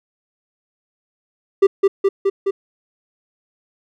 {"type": "tone with echo", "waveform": "triangle", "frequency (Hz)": 392.7, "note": "G4", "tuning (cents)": 3, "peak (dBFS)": -5, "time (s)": [1.62, 1.67], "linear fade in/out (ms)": 10, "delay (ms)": 210, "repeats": 4, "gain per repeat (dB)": -2, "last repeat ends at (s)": 2.51, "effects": []}